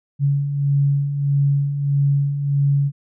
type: beating tone pair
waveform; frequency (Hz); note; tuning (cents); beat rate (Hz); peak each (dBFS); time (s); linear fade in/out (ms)
sine; 139.8 / 141.4; C#3 / C#3; +15 / +35; 1.6; -24 / -16; 0.19-2.92; 50
effects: none